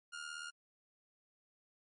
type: tone with amplitude modulation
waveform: sawtooth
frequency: 1415 Hz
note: F6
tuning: 22 cents sharp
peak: -37 dBFS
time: 0.12-0.51 s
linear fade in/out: 20 ms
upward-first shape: sine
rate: 77.5 Hz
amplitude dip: 65%
effects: MP3 48 kbps